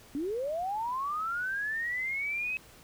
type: linear sweep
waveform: sine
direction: up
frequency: 267.5 to 2568 Hz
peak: -30 dBFS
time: 0.15-2.57 s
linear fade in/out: 0 ms
effects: pink hiss -55 dBFS RMS until 2.83 s